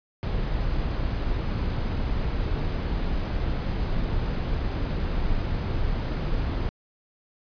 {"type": "noise", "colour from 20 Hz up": "brown", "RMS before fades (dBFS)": -26, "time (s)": [0.23, 6.69], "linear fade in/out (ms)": 0, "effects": ["resampled to 11025 Hz"]}